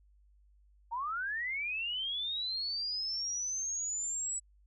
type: linear sweep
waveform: sine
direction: up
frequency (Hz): 888 to 7902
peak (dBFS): -33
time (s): 0.91-4.4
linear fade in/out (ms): 20
effects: added 50 Hz sine -61 dBFS peak until 4.66 s